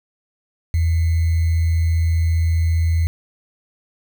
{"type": "tone with sample-and-hold", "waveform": "sine", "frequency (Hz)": 82.5, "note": "E2", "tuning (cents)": 2, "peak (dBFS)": -14, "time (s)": [0.74, 3.07], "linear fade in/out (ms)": 0, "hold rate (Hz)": 2100, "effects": []}